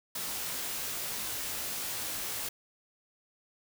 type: noise with comb filter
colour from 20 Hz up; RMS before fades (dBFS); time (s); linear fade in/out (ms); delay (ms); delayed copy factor
white; -36; 0.15-2.49; 5; 19; +0.5
effects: none